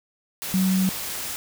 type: tone in noise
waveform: sine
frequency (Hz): 188.2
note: F#3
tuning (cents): +30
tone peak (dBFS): -18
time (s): 0.54-0.89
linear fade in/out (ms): 0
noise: white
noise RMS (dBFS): -31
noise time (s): 0.42-1.36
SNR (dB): +10
effects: none